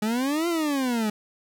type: exponential two-way sweep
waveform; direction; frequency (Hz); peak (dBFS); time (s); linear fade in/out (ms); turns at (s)
40% pulse; up then down; 207.7 to 349.2 to 207.7; -22; 0.02-1.1; 5; 0.48
effects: none